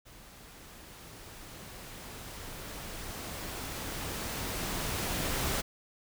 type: noise with level ramp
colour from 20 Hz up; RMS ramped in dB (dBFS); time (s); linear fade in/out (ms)
pink; -53 to -31; 0.05-5.62; 20
effects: none